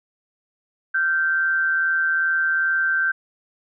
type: tone pair together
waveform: sine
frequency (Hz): 1392 / 1554.4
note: F6 / G6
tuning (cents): -6 / -15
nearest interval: major second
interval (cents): 191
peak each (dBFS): -27 / -18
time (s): 0.94-3.12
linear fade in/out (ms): 10
effects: none